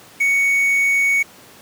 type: tone with quantisation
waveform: triangle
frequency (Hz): 2228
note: C#7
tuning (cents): +8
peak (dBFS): -12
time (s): 0.2-1.23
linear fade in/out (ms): 10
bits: 6
effects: pink hiss -44 dBFS RMS until 1.61 s + high-pass 150 Hz 12 dB/octave